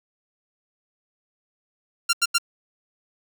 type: tone bursts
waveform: 10% pulse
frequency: 1383 Hz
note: F6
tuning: 17 cents flat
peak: -9 dBFS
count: 3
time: 2.09-2.384 s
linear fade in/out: 10 ms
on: 42 ms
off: 84 ms
effects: none